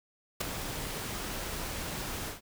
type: noise with ADSR envelope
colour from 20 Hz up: pink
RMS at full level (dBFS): -27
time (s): 0.4-2.41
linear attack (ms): 13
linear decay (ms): 5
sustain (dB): -10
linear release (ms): 140
effects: none